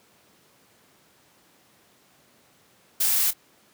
blue noise with echo, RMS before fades -22 dBFS, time 3-3.31 s, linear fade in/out 10 ms, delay 26 ms, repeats 1, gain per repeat -14 dB, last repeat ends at 3.336 s, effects pink hiss -59 dBFS RMS until 3.73 s + high-pass 150 Hz 12 dB/octave

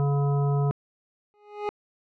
harmonic tone, 141.8 Hz, C#3, 40 cents sharp, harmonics 1 / 3 / 5 / 7 / 9, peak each -21 / -31 / -35 / -38 / -40 dBFS, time 0-0.71 s, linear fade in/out 0 ms
25% pulse tone with exponential growth, 415.3 Hz, G#4, in tune, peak -20 dBFS, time 1.34-1.69 s, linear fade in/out 0 ms, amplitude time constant 76 ms
effects low-pass 2000 Hz 12 dB/octave

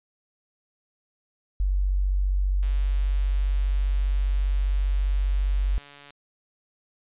sine tone, 47.47 Hz, F#1, 45 cents sharp, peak -20 dBFS, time 1.6-5.78 s, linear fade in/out 0 ms
click train, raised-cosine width 0.2 ms, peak -29 dBFS, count 498, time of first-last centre 2.63-6.106 s, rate 143 Hz
effects resampled to 8000 Hz

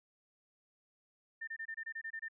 sine tone bursts, 1800 Hz, A6, 39 cents sharp, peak -39 dBFS, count 10, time 1.41-2.285 s, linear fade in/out 10 ms, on 65 ms, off 25 ms, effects none

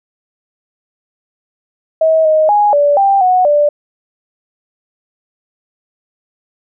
sine tone with pitch steps, 640 / 624 / 829 / 579 / 789 / 735 / 588 Hz, D#5 / D#5 / G#5 / D5 / G5 / F#5 / D5, +49 / +5 / -3 / -25 / +11 / -12 / +2 cents, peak -7 dBFS, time 2.01-3.69 s, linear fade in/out 5 ms, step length 240 ms, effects none

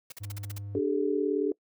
white noise bursts, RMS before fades -42 dBFS, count 8, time 0.1-0.584 s, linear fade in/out 5 ms, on 22 ms, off 44 ms
triangle tone, 101 Hz, G#2, 48 cents flat, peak -34 dBFS, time 0.2-0.8 s, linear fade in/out 20 ms
sine chord, D suspended fourth, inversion none, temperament equal with one note detuned, 293.7 / 392 / 430.9 Hz, D4 / G4 / A4, 0 / 0 / -36 cents, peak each -29 dBFS, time 0.75-1.52 s, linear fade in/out 2 ms
effects noise-tail reverb RT60 0.1 s tail -23 dB re dry

